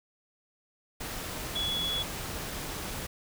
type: tone in noise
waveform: sine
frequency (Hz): 3381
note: G#7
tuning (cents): +30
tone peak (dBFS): -29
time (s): 1.55-2.03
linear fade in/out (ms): 10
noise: pink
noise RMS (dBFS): -37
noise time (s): 1-3.07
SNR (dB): +5
effects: none